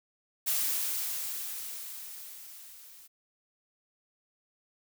blue noise with level ramp, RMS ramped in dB -28 to -53 dBFS, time 0.46-3.08 s, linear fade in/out 20 ms, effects none

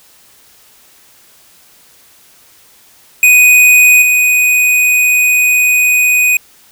square tone with level steps, 2489 Hz, D#7, in tune, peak -4 / -8 dBFS, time 3.23-6.37 s, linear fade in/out 2 ms, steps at 4.02 s, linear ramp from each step 2 ms, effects white hiss -45 dBFS RMS until 6.71 s

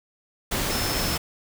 sine tone in noise, 5274 Hz, E8, in tune, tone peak -31 dBFS, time 0.7-1.17 s, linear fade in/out 10 ms, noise pink, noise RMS -26 dBFS, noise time 0.51-1.18 s, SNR -8 dB, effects none

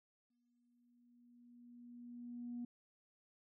sine tone with exponential growth, 241 Hz, B3, 42 cents flat, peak -40 dBFS, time 0.3-2.65 s, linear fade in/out 5 ms, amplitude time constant 510 ms, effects tanh soft clip ceiling -37 dBFS

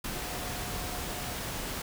sine tone in noise, 721 Hz, F#5, 45 cents flat, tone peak -45 dBFS, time 0.15-1.34 s, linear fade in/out 5 ms, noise pink, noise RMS -36 dBFS, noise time 0.04-1.82 s, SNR -12 dB, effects none

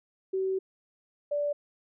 sine tone pair in turn, 380.6 / 582.7 Hz, F#4 / D5, +49 / -14 cents, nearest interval perfect fifth, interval 737 cents, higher second, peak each -26 dBFS, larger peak neither, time 0.33-0.59 / 1.31-1.53 s, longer first, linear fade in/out 10 ms, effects none

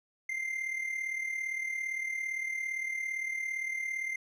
triangle tone with amplitude modulation, 2093 Hz, C7, in tune, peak -28 dBFS, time 0.29-4.16 s, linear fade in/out 5 ms, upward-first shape sine, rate 37.6 Hz, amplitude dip 60%, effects none

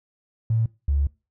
triangle tone pair in turn, 112.9 / 70.64 Hz, A2 / C#2, +45 / +33 cents, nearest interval minor sixth, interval 812 cents, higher first, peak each -14 / -14 dBFS, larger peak neither, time 0.5-0.66 / 0.88-1.07 s, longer second, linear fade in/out 5 ms, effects noise-tail reverb RT60 0.3 s tail -26 dB re dry + tanh soft clip ceiling -16 dBFS

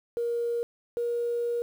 sine tone pair in turn, 471.9 / 474.6 Hz, A#4 / A#4, +21 / +31 cents, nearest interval unison, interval 10 cents, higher second, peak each -25 dBFS, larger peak neither, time 0.17-0.63 / 0.97-1.62 s, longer second, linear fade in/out 0 ms, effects tanh soft clip ceiling -21 dBFS + 9-bit

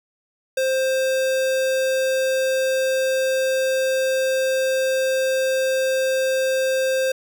square tone, 525 Hz, C5, 6 cents sharp, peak -19 dBFS, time 0.57-7.12 s, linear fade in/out 5 ms, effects none

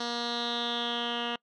10% pulse tone with low-pass filter sweep, 237.6 Hz, A#3, 33 cents sharp, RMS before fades -32 dBFS, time 0-1.36 s, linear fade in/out 5 ms, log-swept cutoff 4600 to 2800 Hz, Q 6.5, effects noise-tail reverb RT60 0.1 s tail -25 dB re dry

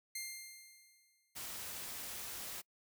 10% pulse tone with exponential decay, 2107 Hz, C7, 12 cents sharp, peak -30 dBFS, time 0.15-1.35 s, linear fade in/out 5 ms, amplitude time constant 260 ms
white noise, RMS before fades -45 dBFS, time 1.35-2.62 s, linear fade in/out 20 ms
effects noise-tail reverb RT60 0.1 s tail -25 dB re dry

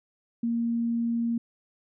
sine tone, 233.1 Hz, A#3, in tune, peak -24 dBFS, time 0.43-1.38 s, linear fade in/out 5 ms, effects none

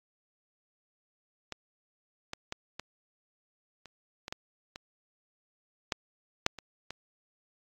clicks, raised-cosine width 0.2 ms, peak -20 / -19 / -18 / -20 / -30 / -22 / -18 / -23 / -12 / -6 / -25 / -21 dBFS, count 12, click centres 1.523 / 2.334 / 2.524 / 2.796 / 3.857 / 4.281 / 4.325 / 4.759 / 5.922 / 6.464 / 6.587 / 6.906 s, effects AAC 64 kbps

